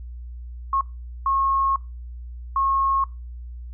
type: tone bursts at uneven times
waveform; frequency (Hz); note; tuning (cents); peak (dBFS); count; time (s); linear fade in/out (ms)
sine; 1087; C#6; -34; -18; 3; 0.73-0.81 / 1.26-1.76 / 2.56-3.04; 2
effects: noise-tail reverb RT60 0.3 s tail -24 dB re dry + added 60 Hz sine -33 dBFS peak until 3.73 s